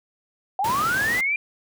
sine linear sweep, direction up, 740 to 2414 Hz, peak -20 dBFS, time 0.59-1.36 s, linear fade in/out 2 ms
pink high-pass noise, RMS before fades -31 dBFS, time 0.64-1.21 s, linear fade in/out 5 ms, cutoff 100 Hz, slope 12 dB/octave
effects none

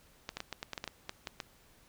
clicks, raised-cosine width 0.2 ms, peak -20 dBFS, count 12, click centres 0.291 / 0.37 / 0.404 / 0.527 / 0.629 / 0.733 / 0.778 / 0.841 / 0.877 / 1.094 / 1.272 / 1.402 s, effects pink hiss -63 dBFS RMS until 1.88 s

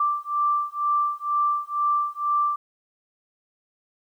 sine beating tone pair, 1174.7 / 1176.8 Hz, D6 / D6, 0 / +3 cents, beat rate 2.1 Hz, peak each -24 dBFS, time 0-2.56 s, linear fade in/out 5 ms, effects 10-bit

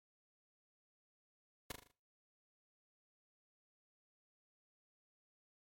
pink noise with echo, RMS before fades -42 dBFS, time 1.7-1.72 s, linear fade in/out 5 ms, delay 39 ms, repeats 5, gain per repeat -6 dB, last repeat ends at 1.915 s, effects noise-tail reverb RT60 0.4 s tail -22 dB re dry + MP3 64 kbps

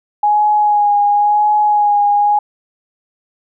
sine tone with vibrato, 830.6 Hz, G#5, in tune, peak -9 dBFS, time 0.23-2.39 s, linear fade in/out 5 ms, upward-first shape sine, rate 0.95 Hz, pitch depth 23 cents each way, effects none

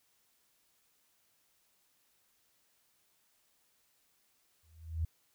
sine tone with exponential growth, 81 Hz, E2, 30 cents flat, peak -28 dBFS, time 4.63-5.05 s, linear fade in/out 5 ms, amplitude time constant 90 ms, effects white hiss -73 dBFS RMS until 5.34 s

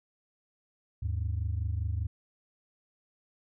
sine tone pair together, 77.78 / 102.78 Hz, D#2 / G#2, 0 / -18 cents, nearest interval perfect fourth, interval 482 cents, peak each -30 / -31 dBFS, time 1.02-2.07 s, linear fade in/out 10 ms, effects tanh soft clip ceiling -23 dBFS

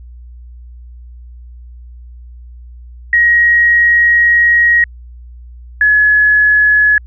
sine tone pair in turn, 1891 / 1697.9 Hz, A#6 / G#6, +24 / +38 cents, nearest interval major second, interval 186 cents, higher first, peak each -6 dBFS, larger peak neither, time 3.13-4.84 / 5.81-6.98 s, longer first, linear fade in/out 2 ms, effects added 60 Hz sine -31 dBFS peak until 7.06 s

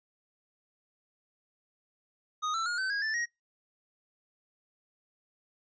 square tone with pitch steps, 1244.5 / 1333.8 / 1429.6 / 1532.2 / 1642.1 / 1760 / 1886.3 Hz, D#6 / E6 / F6 / G6 / G#6 / A6 / A#6, 0 / +20 / +40 / -40 / -20 / 0 / +20 cents, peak -30 dBFS, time 2.42-3.26 s, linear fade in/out 20 ms, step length 120 ms, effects noise-tail reverb RT60 0.2 s tail -25 dB re dry + resampled to 16000 Hz

